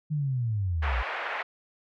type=linear sweep; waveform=sine; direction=down; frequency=155.56 to 53.8 Hz; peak=-25 dBFS; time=0.1-1.03 s; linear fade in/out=20 ms
type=band-pass noise; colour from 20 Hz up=white; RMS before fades=-33 dBFS; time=0.82-1.43 s; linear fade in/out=10 ms; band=520 to 2200 Hz; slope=24 dB/octave
effects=none